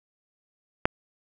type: click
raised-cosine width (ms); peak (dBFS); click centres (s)
0.5; -4; 0.855
effects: none